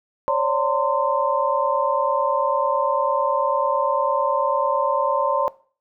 sine tone cluster, 539 / 579 / 911 / 1040 Hz, C#5 / D5 / A#5 / C6, -49 / -25 / -40 / -11 cents, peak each -23 dBFS, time 0.28-5.48 s, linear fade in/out 0 ms, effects noise-tail reverb RT60 0.4 s tail -20 dB re dry

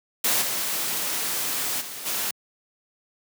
white noise with level steps, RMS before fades -22 / -27 / -36 / -27 dBFS, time 0.24-2.31 s, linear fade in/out 5 ms, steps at 0.41 / 1.8 / 2.05 s, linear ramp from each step 20 ms, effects high-pass 150 Hz 12 dB/octave

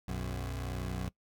20% pulse tone pair together, 61.2 / 92.23 Hz, B1 / F#2, -15 / -5 cents, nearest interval perfect fifth, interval 710 cents, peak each -32 / -34 dBFS, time 0.08-1.09 s, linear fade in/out 5 ms, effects noise-tail reverb RT60 0.1 s tail -21 dB re dry

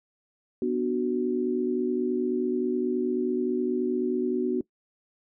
sine chord, B minor, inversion none, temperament just, 246.9 / 296.3 / 370.4 Hz, B3 / D4 / F#4, 0 / +15 / +2 cents, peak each -28 / -31 / -26 dBFS, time 0.62-4.61 s, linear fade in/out 2 ms, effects noise-tail reverb RT60 0.1 s tail -21 dB re dry

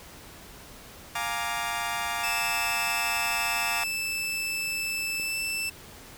20% pulse chord, Bb dominant seventh, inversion second, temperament equal with one note detuned, 702.1 / 830.6 / 932.3 / 1174.7 Hz, F5 / Ab5 / Bb5 / D6, +9 / 0 / 0 / 0 cents, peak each -29 / -30 / -29 / -29 dBFS, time 1.15-3.84 s, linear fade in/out 5 ms
sawtooth tone with pitch glide, 2637 to 2654 Hz, E7 to E7, 0 to +11 cents, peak -25 dBFS, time 2.23-5.7 s, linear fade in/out 10 ms, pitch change +11 cents, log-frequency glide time 5.2-5.4 s
click, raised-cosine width 2 ms, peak -30 dBFS, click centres 5.198 s
effects pink hiss -47 dBFS RMS until 6.17 s

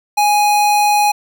square tone, 830.6 Hz, G#5, in tune, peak -11 dBFS, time 0.17-1.12 s, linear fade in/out 10 ms, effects none

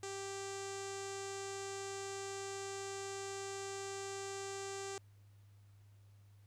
sawtooth tone with low-pass filter, 392 Hz, G4, in tune, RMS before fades -44 dBFS, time 0.03-4.98 s, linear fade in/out 2 ms, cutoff 7300 Hz, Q 4, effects added 101 Hz sine -59 dBFS peak until 6.46 s + pink hiss -75 dBFS RMS until 6.46 s

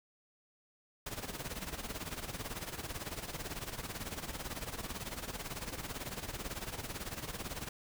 pink noise with tremolo, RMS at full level -39 dBFS, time 1.06-7.69 s, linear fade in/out 5 ms, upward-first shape sine, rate 18 Hz, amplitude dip 75%, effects none

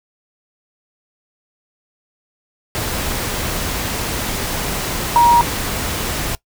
sine tone in noise, 948 Hz, A#5, 29 cents sharp, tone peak -7 dBFS, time 5.16-5.41 s, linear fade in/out 0 ms, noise pink, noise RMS -22 dBFS, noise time 2.75-6.35 s, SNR +12 dB, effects noise-tail reverb RT60 0.1 s tail -20 dB re dry

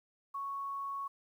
sine tone, 1108.7 Hz, C#6, in tune, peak -36 dBFS, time 0.34-1.08 s, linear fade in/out 10 ms, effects 11-bit

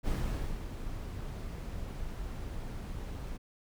brown noise with ADSR envelope, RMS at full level -30 dBFS, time 0.03-3.38 s, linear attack 47 ms, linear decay 520 ms, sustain -9 dB, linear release 21 ms, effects none

